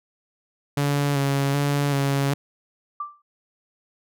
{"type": "tone with vibrato", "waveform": "sawtooth", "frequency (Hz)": 141, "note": "C#3", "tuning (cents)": 30, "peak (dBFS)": -16, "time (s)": [0.77, 2.34], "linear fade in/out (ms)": 5, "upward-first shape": "square", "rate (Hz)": 1.3, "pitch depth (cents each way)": 24}
{"type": "tone with exponential decay", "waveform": "sine", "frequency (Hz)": 1174.7, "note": "D6", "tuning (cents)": 0, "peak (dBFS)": -24, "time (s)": [3, 3.22], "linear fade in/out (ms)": 5, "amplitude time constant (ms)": 46}
{"effects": []}